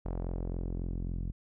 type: tone with low-pass filter sweep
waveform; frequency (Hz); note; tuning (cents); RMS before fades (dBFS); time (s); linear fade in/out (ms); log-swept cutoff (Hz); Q
sawtooth; 43.65; F1; 0; -35; 0.05-1.32; 10; 800 to 190; 1.1
effects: none